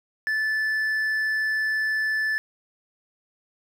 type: tone with hard clipping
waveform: sine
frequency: 1747 Hz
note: A6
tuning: 13 cents flat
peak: -23 dBFS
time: 0.27-2.38 s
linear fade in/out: 0 ms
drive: 3 dB
effects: none